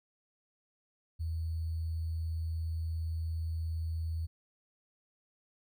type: tone with sample-and-hold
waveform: sine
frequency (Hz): 81.4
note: E2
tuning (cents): -21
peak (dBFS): -32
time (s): 1.19-4.27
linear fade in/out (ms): 20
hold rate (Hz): 4410
effects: none